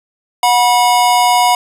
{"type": "tone pair together", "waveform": "square", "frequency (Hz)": [728, 972], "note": ["F#5", "B5"], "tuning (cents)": [-28, -28], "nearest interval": "perfect fourth", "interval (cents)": 500, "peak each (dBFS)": -12, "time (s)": [0.43, 1.55], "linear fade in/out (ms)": 2, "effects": ["resampled to 32000 Hz", "7-bit"]}